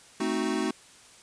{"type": "chord", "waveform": "square", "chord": "A diminished seventh", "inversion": "none", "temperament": "equal", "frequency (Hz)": [220, 261.6, 311.1, 370], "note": ["A3", "C4", "Eb4", "Gb4"], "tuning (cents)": [0, 0, 0, 0], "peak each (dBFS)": [-33, -33, -32, -32], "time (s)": [0.2, 0.71], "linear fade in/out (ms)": 5, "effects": ["white hiss -53 dBFS RMS until 1.22 s", "resampled to 22050 Hz"]}